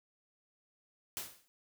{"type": "noise with exponential decay", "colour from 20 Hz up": "white", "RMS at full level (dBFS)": -37, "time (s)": [1.17, 1.48], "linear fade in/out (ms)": 0, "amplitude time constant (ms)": 67, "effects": []}